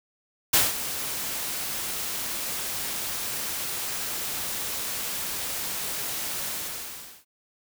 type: noise with ADSR envelope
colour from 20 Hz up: white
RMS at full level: -18 dBFS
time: 0.53-7.25 s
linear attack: 9 ms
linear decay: 180 ms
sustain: -13 dB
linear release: 780 ms
effects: none